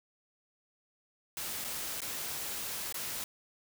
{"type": "noise with dropouts", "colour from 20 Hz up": "white", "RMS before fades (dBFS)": -38, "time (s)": [1.37, 3.24], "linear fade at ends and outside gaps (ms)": 1, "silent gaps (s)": [[1.642, 1.646], [2.005, 2.018], [2.925, 2.943]], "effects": []}